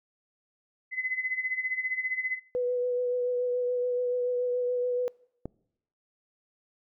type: tone with tremolo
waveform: sine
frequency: 2030 Hz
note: B6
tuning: 47 cents sharp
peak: -25 dBFS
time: 0.91-2.4 s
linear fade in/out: 50 ms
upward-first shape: sine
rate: 15 Hz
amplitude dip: 80%
type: tone with vibrato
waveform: sine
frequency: 493.9 Hz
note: B4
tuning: in tune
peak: -25 dBFS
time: 2.55-5.08 s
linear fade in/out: 0 ms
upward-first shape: triangle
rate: 7 Hz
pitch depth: 19 cents each way
type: click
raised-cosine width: 2 ms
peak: -21 dBFS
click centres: 5.456 s
effects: noise-tail reverb RT60 0.8 s tail -25 dB re dry